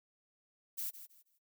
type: noise with echo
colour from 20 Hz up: violet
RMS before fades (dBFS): -39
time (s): 0.77-0.91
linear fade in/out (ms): 20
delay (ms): 160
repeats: 3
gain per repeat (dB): -12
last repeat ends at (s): 1.39
effects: noise-tail reverb RT60 0.1 s tail -21 dB re dry